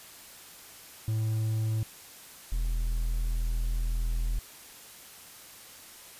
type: tone pair in turn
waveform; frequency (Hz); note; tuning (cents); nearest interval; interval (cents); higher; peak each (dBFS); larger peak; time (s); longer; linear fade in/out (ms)
triangle; 110 / 40.91; A2 / E1; 0 / -12; octave + perfect fourth; 1712; first; -24; neither; 1.08-1.83 / 2.52-4.39; second; 0
effects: white hiss -49 dBFS RMS until 6.19 s + resampled to 32000 Hz